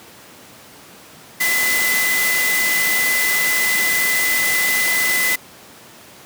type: tone in noise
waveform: sine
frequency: 2013 Hz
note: B6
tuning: 33 cents sharp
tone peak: -17 dBFS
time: 1.4-5.36 s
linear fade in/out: 10 ms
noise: white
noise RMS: -21 dBFS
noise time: 1.4-5.36 s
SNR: +1 dB
effects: pink hiss -42 dBFS RMS until 6.25 s + high-pass 150 Hz 12 dB/octave